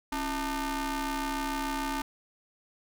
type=ring-modulated tone; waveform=sawtooth; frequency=307.2 Hz; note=D#4; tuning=22 cents flat; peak=-23 dBFS; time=0.12-2.02 s; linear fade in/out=5 ms; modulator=581 Hz; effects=none